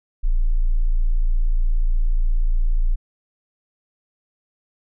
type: tone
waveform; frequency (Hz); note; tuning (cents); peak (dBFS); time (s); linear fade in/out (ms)
sine; 28.4; A#0; -44; -14; 0.23-2.96; 20
effects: none